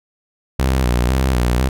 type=tone with vibrato; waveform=sawtooth; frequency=63 Hz; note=B1; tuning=35 cents sharp; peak=-10 dBFS; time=0.59-1.69 s; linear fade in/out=5 ms; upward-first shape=square; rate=2 Hz; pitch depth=69 cents each way; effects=none